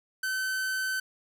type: tone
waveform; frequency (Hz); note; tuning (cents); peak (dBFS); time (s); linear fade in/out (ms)
45% pulse; 1530; G6; -42; -28; 0.23-1; 5
effects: none